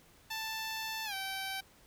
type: tone with pitch glide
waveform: 10% pulse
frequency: 883 to 773.1 Hz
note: A5 to G5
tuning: +6 to -24 cents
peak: -28 dBFS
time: 0.3-1.61 s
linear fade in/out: 10 ms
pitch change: -230 cents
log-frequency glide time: 1.05-1.14 s
effects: pink hiss -62 dBFS RMS until 1.86 s